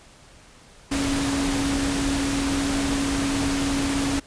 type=tone in noise; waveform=sine; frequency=277.2 Hz; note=C#4; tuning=in tune; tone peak=-23 dBFS; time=0.91-4.2 s; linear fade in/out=10 ms; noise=pink; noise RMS=-27 dBFS; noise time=0.91-4.2 s; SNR=+1 dB; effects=pink hiss -50 dBFS RMS until 4.26 s + resampled to 22050 Hz